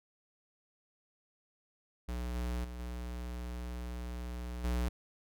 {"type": "tone with level steps", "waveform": "square", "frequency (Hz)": 60.5, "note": "B1", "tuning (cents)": -35, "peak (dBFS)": [-36, -34, -42, -39, -31], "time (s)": [2.08, 4.89], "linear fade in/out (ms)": 10, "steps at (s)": [2.35, 2.64, 2.79, 4.64], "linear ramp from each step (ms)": 5, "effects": []}